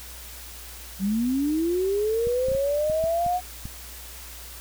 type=linear sweep; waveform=sine; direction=up; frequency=185 to 734 Hz; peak=-21 dBFS; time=0.99-3.41 s; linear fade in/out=50 ms
type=clicks; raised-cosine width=5 ms; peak=-23 dBFS; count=8; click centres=2.271 / 2.485 / 2.517 / 2.55 / 2.899 / 3.04 / 3.264 / 3.655 s
effects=added 60 Hz sine -43 dBFS peak until 4.6 s + white hiss -42 dBFS RMS until 4.6 s